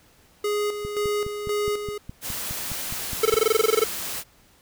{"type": "tone with tremolo", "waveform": "square", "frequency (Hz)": 415.3, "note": "G#4", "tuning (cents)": 0, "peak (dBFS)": -23, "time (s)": [0.44, 1.98], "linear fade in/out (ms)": 5, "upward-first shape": "square", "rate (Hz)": 1.9, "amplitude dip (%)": 55}
{"type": "click train", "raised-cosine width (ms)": 5, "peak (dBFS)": -22, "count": 13, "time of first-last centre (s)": [0.85, 3.34], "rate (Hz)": 4.82}
{"type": "noise", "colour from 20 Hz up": "white", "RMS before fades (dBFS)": -31, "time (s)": [2.21, 4.24], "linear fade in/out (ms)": 50}
{"type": "tone bursts", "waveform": "square", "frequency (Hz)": 440, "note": "A4", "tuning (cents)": 0, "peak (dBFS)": -16, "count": 14, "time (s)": [3.23, 3.84], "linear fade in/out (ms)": 5, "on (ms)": 25, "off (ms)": 20}
{"effects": ["pink hiss -57 dBFS RMS until 4.61 s"]}